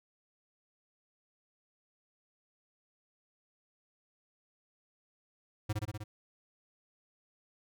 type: tone with echo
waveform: square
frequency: 105.9 Hz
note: G#2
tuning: 34 cents sharp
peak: -30 dBFS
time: 5.69-5.73 s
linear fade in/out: 10 ms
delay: 62 ms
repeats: 5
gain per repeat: -2 dB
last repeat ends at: 6.04 s
effects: none

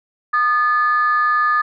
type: tone pair together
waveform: sine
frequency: 1222.6 / 1729 Hz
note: D#6 / A6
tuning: -31 / -31 cents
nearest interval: tritone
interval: 600 cents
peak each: -14 / -18 dBFS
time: 0.33-1.62 s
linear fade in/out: 10 ms
effects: tanh soft clip ceiling -7 dBFS

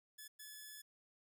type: tone bursts at uneven times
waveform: 5% pulse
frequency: 1717 Hz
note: A6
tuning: 43 cents flat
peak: -40 dBFS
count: 2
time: 0.18-0.28 / 0.39-0.82 s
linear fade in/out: 10 ms
effects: none

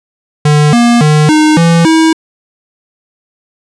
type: tone with pitch steps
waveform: square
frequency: 149.3 / 237.5 / 151.7 / 307.5 / 167.7 / 321.5 Hz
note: D3 / A#3 / D#3 / D#4 / E3 / E4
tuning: +29 / +33 / -44 / -20 / +30 / -43 cents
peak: -5 dBFS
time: 0.45-2.13 s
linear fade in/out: 5 ms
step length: 280 ms
effects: resampled to 22050 Hz

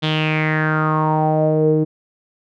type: tone with low-pass filter sweep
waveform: sawtooth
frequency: 155.56 Hz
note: D#3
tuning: in tune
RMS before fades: -17 dBFS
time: 0.02-1.85 s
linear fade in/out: 20 ms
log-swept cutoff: 3500 to 380 Hz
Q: 6
effects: none

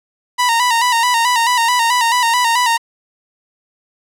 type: tone with vibrato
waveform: sawtooth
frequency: 955 Hz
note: A#5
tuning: 42 cents sharp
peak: -8 dBFS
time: 0.38-2.78 s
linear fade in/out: 20 ms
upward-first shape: square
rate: 4.6 Hz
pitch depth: 59 cents each way
effects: low-pass 11000 Hz 12 dB/octave

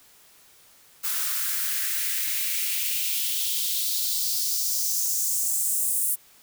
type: noise with high-pass filter sweep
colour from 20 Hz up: blue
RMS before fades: -26 dBFS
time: 1.03-6.16 s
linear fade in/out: 20 ms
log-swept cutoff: 1200 to 9600 Hz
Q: 2.6
effects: white hiss -55 dBFS RMS until 6.42 s

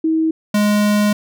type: tone pair in turn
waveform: sine / square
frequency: 320 / 208 Hz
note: D#4 / G#3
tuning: +49 / +3 cents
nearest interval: perfect fifth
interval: 746 cents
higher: first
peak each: -13 dBFS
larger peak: neither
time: 0.04-0.31 / 0.54-1.13 s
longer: second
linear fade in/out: 5 ms
effects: none

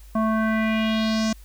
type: tone with low-pass filter sweep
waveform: square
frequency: 220 Hz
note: A3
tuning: in tune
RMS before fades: -22 dBFS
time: 0.15-1.33 s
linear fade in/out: 5 ms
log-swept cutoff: 980 to 6400 Hz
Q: 2.9
effects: added 50 Hz sine -42 dBFS peak until 1.44 s + white hiss -55 dBFS RMS until 1.44 s

